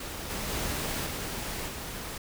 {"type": "noise with level steps", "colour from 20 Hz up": "pink", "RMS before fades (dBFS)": [-38, -34, -32, -35, -38], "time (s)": [0, 2.18], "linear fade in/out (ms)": 5, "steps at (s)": [0.29, 0.48, 1.05, 1.67], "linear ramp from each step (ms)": 20, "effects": []}